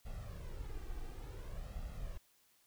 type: noise with flanger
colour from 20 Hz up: brown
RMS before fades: -44 dBFS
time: 0.05-2.18 s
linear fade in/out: 10 ms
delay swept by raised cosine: 1.5 to 2.6 ms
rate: 0.56 Hz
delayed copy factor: +0.65
effects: white hiss -71 dBFS RMS until 2.66 s